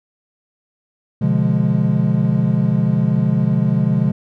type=chord; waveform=triangle; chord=B diminished seventh; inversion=none; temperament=equal with one note detuned; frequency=126.58 / 146.83 / 174.61 / 207.7 Hz; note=B2 / D3 / F3 / Ab3; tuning=+43 / 0 / 0 / 0 cents; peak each=-17 dBFS; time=1.21-4.12 s; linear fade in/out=10 ms; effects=none